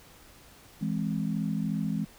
sine chord, E augmented, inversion none, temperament equal, 164.81 / 207.7 / 261.6 Hz, E3 / G#3 / B#3, 0 / 0 / 0 cents, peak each -31 / -30 / -35 dBFS, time 0.81-2.05 s, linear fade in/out 10 ms, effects pink hiss -54 dBFS RMS until 2.18 s

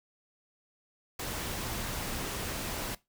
pink noise, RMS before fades -36 dBFS, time 1.19-2.95 s, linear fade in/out 5 ms, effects noise-tail reverb RT60 0.2 s tail -19 dB re dry

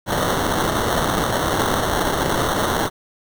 violet noise with sample-and-hold, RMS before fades -20 dBFS, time 0.06-2.9 s, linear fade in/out 50 ms, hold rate 2450 Hz, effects none

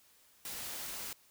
white noise, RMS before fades -42 dBFS, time 0.45-1.13 s, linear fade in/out 2 ms, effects white hiss -65 dBFS RMS until 1.3 s

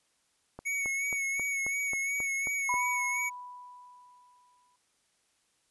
click train, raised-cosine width 1 ms, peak -27 dBFS, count 9, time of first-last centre 0.59-2.741 s, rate 3.72 Hz
square tone with vibrato, 2217 Hz, C#7, in tune, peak -30 dBFS, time 0.65-3.3 s, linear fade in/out 20 ms, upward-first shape sine, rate 2.8 Hz, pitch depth 34 cents each way
sine tone with exponential decay, 987.8 Hz, B5, in tune, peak -27 dBFS, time 2.69-4.76 s, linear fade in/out 2 ms, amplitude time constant 450 ms
effects white hiss -72 dBFS RMS until 5.7 s + resampled to 24000 Hz

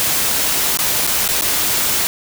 white noise with dropouts, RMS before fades -17 dBFS, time 0-2.07 s, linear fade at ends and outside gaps 0 ms, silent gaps 0.772-0.789 / 1.067-1.074 / 1.278-1.288 / 1.411-1.421 s, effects none

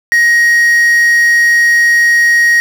triangle tone with quantisation, 1882 Hz, A#6, 16 cents sharp, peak -4 dBFS, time 0.12-2.6 s, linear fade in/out 0 ms, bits 4, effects none

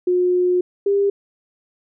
sine tone pair in turn, 360 / 400.1 Hz, F#4 / G4, -47 / +35 cents, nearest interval major second, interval 182 cents, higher second, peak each -14 dBFS, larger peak neither, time 0.07-0.61 / 0.86-1.1 s, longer first, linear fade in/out 5 ms, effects none

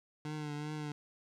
25% pulse tone with vibrato, 150 Hz, D3, 37 cents sharp, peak -34 dBFS, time 0.25-0.92 s, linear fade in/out 2 ms, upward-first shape triangle, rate 2.6 Hz, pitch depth 43 cents each way, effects low-pass 7000 Hz 12 dB/octave + 12-bit

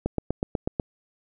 click train, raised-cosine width 2 ms, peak -11 dBFS, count 7, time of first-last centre 0.06-0.798 s, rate 8.13 Hz, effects none

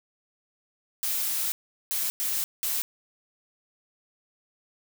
blue noise bursts at uneven times, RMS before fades -28 dBFS, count 4, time 1.03-1.52 / 1.91-2.1 / 2.2-2.44 / 2.63-2.82 s, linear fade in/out 0 ms, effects none

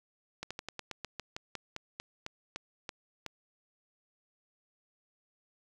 slowing click train, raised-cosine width 0.2 ms, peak -21 dBFS, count 16, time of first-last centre 0.43-3.263 s, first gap 76 ms, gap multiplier 1.12, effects 9-bit

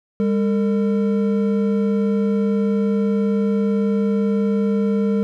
triangle tone pair together, 202.3 / 452.6 Hz, G#3 / A4, -45 / +49 cents, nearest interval octave + major second, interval 1394 cents, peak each -15 / -20 dBFS, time 0.2-5.23 s, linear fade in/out 0 ms, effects none

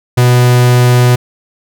45% pulse tone, 123.47 Hz, B2, in tune, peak -5 dBFS, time 0.17-1.16 s, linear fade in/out 10 ms, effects none

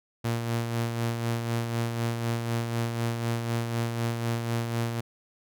sawtooth tone with tremolo, 116.6 Hz, A#2, 1 cent sharp, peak -21 dBFS, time 0.24-5.01 s, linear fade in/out 10 ms, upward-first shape sine, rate 4 Hz, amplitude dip 45%, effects none

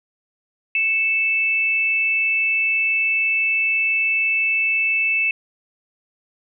sine tone pair together, 2217 / 2636 Hz, C#7 / E7, 0 / -1 cents, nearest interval minor third, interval 299 cents, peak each -25 / -17 dBFS, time 0.75-5.31 s, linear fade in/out 2 ms, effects none

